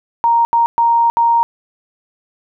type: tone bursts at uneven times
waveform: sine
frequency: 932.3 Hz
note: A#5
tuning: in tune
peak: -9 dBFS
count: 4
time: 0.24-0.45 / 0.53-0.66 / 0.78-1.1 / 1.17-1.43 s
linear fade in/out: 0 ms
effects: none